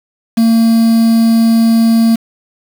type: tone with quantisation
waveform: triangle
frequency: 227.5 Hz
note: A#3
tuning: 42 cents flat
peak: -4 dBFS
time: 0.37-2.16 s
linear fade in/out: 10 ms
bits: 4
effects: none